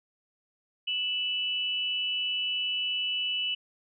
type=tone pair together; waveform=sine; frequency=2637 / 2960 Hz; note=E7 / F#7; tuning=0 / 0 cents; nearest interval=major second; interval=200 cents; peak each=-34 / -28 dBFS; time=0.87-3.55 s; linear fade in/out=10 ms; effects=none